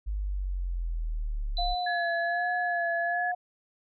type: exponential sweep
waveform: sine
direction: down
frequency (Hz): 51.91 to 33.45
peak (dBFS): -28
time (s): 0.06-1.75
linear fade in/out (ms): 20
type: tone with exponential decay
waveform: sine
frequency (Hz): 4000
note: B7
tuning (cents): +21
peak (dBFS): -30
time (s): 1.57-3.14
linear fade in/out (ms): 1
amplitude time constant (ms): 340
type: tone with vibrato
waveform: sine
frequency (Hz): 698.5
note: F5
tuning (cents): 0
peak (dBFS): -28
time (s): 1.58-3.35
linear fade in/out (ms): 10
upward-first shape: sine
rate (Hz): 1.3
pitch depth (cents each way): 48
type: tone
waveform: sine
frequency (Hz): 1700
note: G#6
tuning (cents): +40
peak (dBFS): -29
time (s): 1.86-3.32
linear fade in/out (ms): 10
effects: none